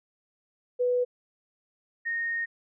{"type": "tone pair in turn", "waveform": "sine", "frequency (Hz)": [493.9, 1851.8], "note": ["B4", "A#6"], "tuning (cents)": [0, -12], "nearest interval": "octave + major seventh", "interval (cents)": 2288, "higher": "second", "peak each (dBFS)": [-22, -27], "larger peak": "first", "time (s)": [[0.79, 1.05], [2.05, 2.46]], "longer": "second", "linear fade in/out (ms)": 20, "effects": []}